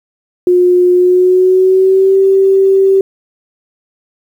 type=tone with pitch glide; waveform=sine; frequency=358.8 to 386.8 Hz; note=F4 to G4; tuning=+47 to -23 cents; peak=-5 dBFS; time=0.47-3.01 s; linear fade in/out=2 ms; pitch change=+130 cents; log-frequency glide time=0.94-2.16 s; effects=7-bit